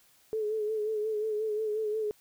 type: tone with vibrato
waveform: sine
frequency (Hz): 430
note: A4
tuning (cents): -40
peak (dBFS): -28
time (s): 0.33-2.11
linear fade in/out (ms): 0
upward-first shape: sine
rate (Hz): 5.6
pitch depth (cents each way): 46
effects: white hiss -63 dBFS RMS until 2.2 s